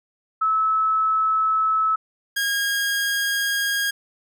sine / sawtooth tone pair in turn, 1300 / 1630.3 Hz, E6 / G#6, -24 / -33 cents, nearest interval major third, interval 391 cents, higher second, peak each -17 dBFS, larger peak neither, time 0.41-1.96 / 2.36-3.91 s, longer neither, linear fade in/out 10 ms, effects none

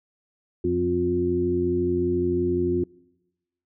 harmonic tone with a mistuned harmonic, 88.6 Hz, F2, 25 cents sharp, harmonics 1 / 2 / 3 / 4, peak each -30 / -31 / -28 / -22 dBFS, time 0.64-2.84 s, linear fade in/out 5 ms, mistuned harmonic 3, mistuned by -20 cents, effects noise-tail reverb RT60 1.0 s tail -24 dB re dry

